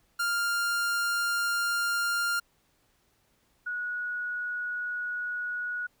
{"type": "tone pair in turn", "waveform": ["45% pulse", "sine"], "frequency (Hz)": [1399, 1459.7], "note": ["F6", "F#6"], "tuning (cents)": [3, -24], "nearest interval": "minor second", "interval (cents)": 73, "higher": "second", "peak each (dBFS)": [-26, -30], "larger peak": "first", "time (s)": [[0.19, 2.4], [3.66, 5.87]], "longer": "neither", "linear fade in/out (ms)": 10, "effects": ["pink hiss -69 dBFS RMS until 6 s"]}